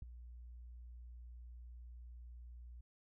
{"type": "tone with ADSR envelope", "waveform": "sine", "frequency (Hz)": 59.9, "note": "A#1", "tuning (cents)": 48, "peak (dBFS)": -38, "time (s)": [0.02, 2.81], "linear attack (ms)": 4, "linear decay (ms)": 8, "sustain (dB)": -12, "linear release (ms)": 6, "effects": []}